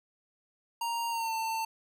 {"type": "tone with pitch glide", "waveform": "square", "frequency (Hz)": [932.3, 895.9], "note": ["A#5", "A5"], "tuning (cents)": [0, 31], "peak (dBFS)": -31, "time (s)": [0.81, 1.65], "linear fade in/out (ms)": 5, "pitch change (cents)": -69, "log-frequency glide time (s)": [1.09, 1.33], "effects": []}